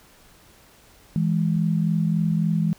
sine tone pair together, 164.12 / 207.7 Hz, E3 / G#3, -7 / 0 cents, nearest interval major third, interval 407 cents, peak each -20 / -24 dBFS, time 1.16-2.73 s, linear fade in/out 0 ms, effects pink hiss -53 dBFS RMS until 2.78 s

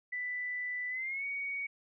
sine tone with pitch glide, 1985 to 2241 Hz, B6 to C#7, +8 to +18 cents, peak -34 dBFS, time 0.12-1.67 s, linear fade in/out 10 ms, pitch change +210 cents, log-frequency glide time 0.89-1.25 s, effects none

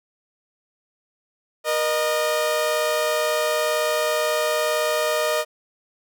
sawtooth tone pair together, 475 / 614 Hz, A#4 / D#5, +33 / -23 cents, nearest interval major third, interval 444 cents, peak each -22 / -17 dBFS, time 1.64-5.45 s, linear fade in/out 50 ms, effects none

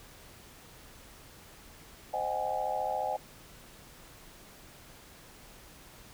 sine chord, Ab dominant seventh, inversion first, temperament equal with one note detuned, 523.3 / 622.3 / 756.4 / 830.6 Hz, C5 / Eb5 / Gb5 / Ab5, 0 / 0 / +38 / 0 cents, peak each -38 / -36 / -34 / -34 dBFS, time 2.13-3.17 s, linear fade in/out 10 ms, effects pink hiss -53 dBFS RMS until 6.13 s

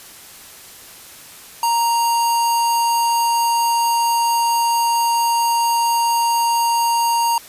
square tone with notch filter, 932.3 Hz, A#5, in tune, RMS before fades -17 dBFS, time 1.63-7.38 s, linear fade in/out 2 ms, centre 2000 Hz, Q 0.73, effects white hiss -40 dBFS RMS until 7.48 s + resampled to 32000 Hz

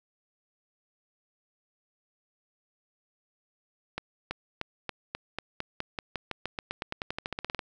accelerating click train, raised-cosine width 0.3 ms, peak -16 dBFS, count 26, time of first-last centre 3.98-7.592 s, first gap 330 ms, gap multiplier 0.92, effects none

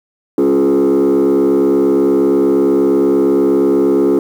sine tone with frequency modulation, 349.2 Hz, F4, in tune, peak -6 dBFS, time 0.38-4.19 s, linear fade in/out 2 ms, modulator 68.5 Hz, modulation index 1.4, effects tanh soft clip ceiling -8 dBFS + 7-bit

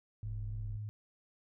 sine tone with vibrato, 105 Hz, G#2, 19 cents sharp, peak -38 dBFS, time 0.23-0.89 s, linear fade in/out 0 ms, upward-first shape square, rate 3.7 Hz, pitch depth 12 cents each way
triangle tone, 41.2 Hz, E1, in tune, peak -39 dBFS, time 0.24-0.78 s, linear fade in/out 20 ms
effects none

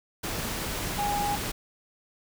sine tone in noise, 820 Hz, G#5, 22 cents flat, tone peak -26 dBFS, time 0.98-1.36 s, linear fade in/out 10 ms, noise pink, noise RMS -32 dBFS, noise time 0.23-1.52 s, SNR +3 dB, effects none

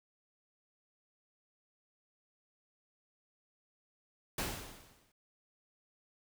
pink noise with exponential decay, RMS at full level -34 dBFS, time 4.38-5.12 s, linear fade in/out 5 ms, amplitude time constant 160 ms, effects none

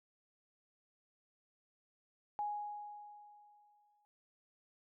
sine tone with exponential decay, 830.6 Hz, G#5, in tune, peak -34 dBFS, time 2.39-4.05 s, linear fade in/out 0 ms, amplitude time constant 360 ms, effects none

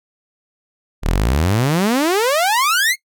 sawtooth exponential sweep, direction up, 34.65 to 2217 Hz, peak -10 dBFS, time 1.02-2.96 s, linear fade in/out 50 ms, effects noise-tail reverb RT60 0.1 s tail -21 dB re dry

